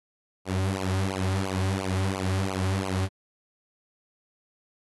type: tone with flanger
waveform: sawtooth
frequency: 95.1 Hz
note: F#2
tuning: 48 cents sharp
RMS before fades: -27 dBFS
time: 0.45-3.09 s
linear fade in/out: 50 ms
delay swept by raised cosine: 0.54 to 4.54 ms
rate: 2.9 Hz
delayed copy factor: -0.9
effects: AAC 32 kbps